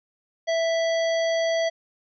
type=harmonic tone; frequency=659.3 Hz; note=E5; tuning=in tune; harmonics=1 / 3 / 5 / 7 / 9; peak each=-21 / -31 / -35 / -38 / -40 dBFS; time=0.47-1.7 s; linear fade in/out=20 ms; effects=none